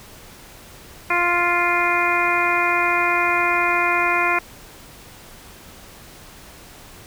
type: harmonic tone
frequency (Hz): 349.2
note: F4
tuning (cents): 0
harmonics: 1 / 2 / 3 / 4 / 5 / 6 / 7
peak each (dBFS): -27 / -25 / -22 / -24 / -28 / -23 / -23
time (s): 1.1-4.39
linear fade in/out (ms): 5
effects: pink hiss -43 dBFS RMS until 7.06 s